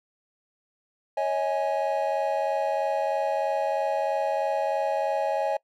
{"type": "chord", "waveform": "triangle", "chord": "C# suspended second", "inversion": "none", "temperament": "equal with one note detuned", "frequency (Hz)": [554.4, 637.5, 830.6], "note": ["C#5", "D#5", "G#5"], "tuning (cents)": [0, 42, 0], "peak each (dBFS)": -26, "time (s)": [1.17, 5.57], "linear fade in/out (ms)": 5, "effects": ["noise-tail reverb RT60 0.1 s tail -23 dB re dry"]}